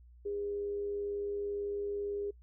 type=tone with amplitude modulation; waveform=sine; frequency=406.9 Hz; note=G#4; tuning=35 cents flat; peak=-32 dBFS; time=0.25-2.31 s; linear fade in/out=10 ms; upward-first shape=sine; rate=98 Hz; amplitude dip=30%; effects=noise-tail reverb RT60 0.1 s tail -26 dB re dry + added 60 Hz sine -54 dBFS peak until 2.42 s